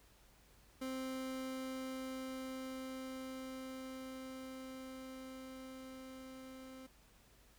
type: tone with level ramp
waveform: 30% pulse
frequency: 261.6 Hz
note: C4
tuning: in tune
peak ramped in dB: -37 to -48 dBFS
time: 0.81-6.87 s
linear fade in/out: 10 ms
effects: added 50 Hz sine -68 dBFS peak until 7.58 s + pink hiss -67 dBFS RMS until 7.58 s